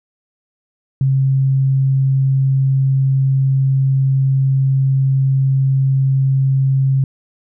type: tone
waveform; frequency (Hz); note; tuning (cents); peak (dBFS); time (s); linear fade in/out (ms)
sine; 134.5; C3; +48; -11; 1.01-7.04; 2
effects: none